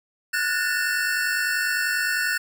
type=tone cluster; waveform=square; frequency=1427 / 1477 / 1705 / 1798 / 2680 Hz; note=F6 / F#6 / G#6 / A6 / E7; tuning=+37 / -3 / +45 / +37 / +28 cents; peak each=-33 / -26 / -33 / -27 / -34 dBFS; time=0.33-2.38 s; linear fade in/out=10 ms; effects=none